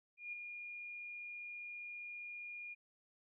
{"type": "tone with ADSR envelope", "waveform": "sine", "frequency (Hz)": 2425, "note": "D#7", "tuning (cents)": -45, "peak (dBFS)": -40, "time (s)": [0.17, 2.75], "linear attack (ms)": 160, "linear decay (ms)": 4, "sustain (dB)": -5, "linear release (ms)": 23, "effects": []}